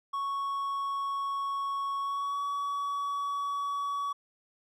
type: tone with pitch glide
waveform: triangle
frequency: 1108.7 to 1132.7 Hz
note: C#6 to C#6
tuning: 0 to +37 cents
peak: -28 dBFS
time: 0.13-4.13 s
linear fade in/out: 10 ms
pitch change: +37 cents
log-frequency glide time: 2-2.42 s
effects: none